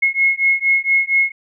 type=beating tone pair; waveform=sine; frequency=2167 / 2171.3 Hz; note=C#7 / C#7; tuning=-40 / -36 cents; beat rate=4.3 Hz; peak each=-16 dBFS; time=0.02-1.32 s; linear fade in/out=10 ms; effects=none